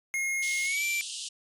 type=tone with pitch glide; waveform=square; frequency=2150 to 2345 Hz; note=C7 to D7; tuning=+47 to -3 cents; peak=-28 dBFS; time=0.14-1.01 s; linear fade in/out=0 ms; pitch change=+150 cents; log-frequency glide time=0.64-0.84 s
type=band-pass noise; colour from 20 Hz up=pink; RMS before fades=-38 dBFS; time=0.42-1.29 s; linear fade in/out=10 ms; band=2800 to 9800 Hz; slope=96 dB/octave
effects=resampled to 32000 Hz